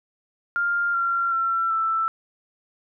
sine tone with pitch steps, 1400 / 1375.2 / 1350.7 / 1326.8 Hz, F6 / F6 / E6 / E6, +4 / -27 / +42 / +11 cents, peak -20 dBFS, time 0.56-2.08 s, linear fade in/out 0 ms, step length 380 ms, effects none

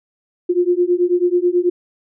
sine beating tone pair, 350 / 359.2 Hz, F4 / F4, +4 / +49 cents, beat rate 9.2 Hz, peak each -16 dBFS, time 0.49-1.7 s, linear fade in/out 10 ms, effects none

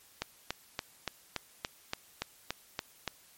click train, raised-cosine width 0.2 ms, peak -15 dBFS, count 11, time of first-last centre 0.22-3.077 s, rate 3.5 Hz, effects white hiss -60 dBFS RMS until 3.37 s + MP3 64 kbps

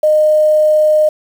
sine tone with quantisation, 613 Hz, D#5, 26 cents flat, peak -7 dBFS, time 0.03-1.09 s, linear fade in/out 5 ms, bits 6, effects none

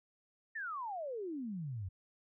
sine exponential sweep, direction down, 1855 to 87.31 Hz, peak -38 dBFS, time 0.55-1.89 s, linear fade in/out 10 ms, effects none

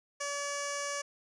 15% pulse tone with low-pass filter, 571 Hz, D5, 49 cents flat, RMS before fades -36 dBFS, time 0.2-1.02 s, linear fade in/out 10 ms, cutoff 7100 Hz, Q 4.7, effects none

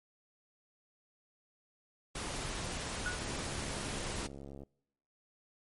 pink noise, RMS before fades -39 dBFS, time 2.15-4.27 s, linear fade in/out 5 ms
sine tone with exponential decay, 1462 Hz, F#6, 21 cents flat, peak -31 dBFS, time 3.06-3.28 s, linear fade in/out 1 ms, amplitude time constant 47 ms
click train, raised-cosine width 2 ms, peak -34 dBFS, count 99, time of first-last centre 3.22-4.634 s, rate 69.3 Hz
effects noise-tail reverb RT60 0.8 s tail -25 dB re dry + MP3 48 kbps

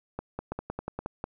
two click trains, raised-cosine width 1 ms, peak -19 / -18 dBFS, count 5 / 5, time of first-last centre 0.19-0.99 / 0.52-1.241 s, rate 5 / 5.55 Hz, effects none

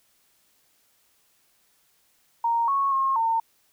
sine tone with pitch steps, 930 / 1103 / 1076 / 908 Hz, A#5 / C#6 / C6 / A#5, -4 / -9 / +48 / -46 cents, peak -20 dBFS, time 2.44-3.4 s, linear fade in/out 5 ms, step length 240 ms, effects white hiss -65 dBFS RMS until 3.72 s

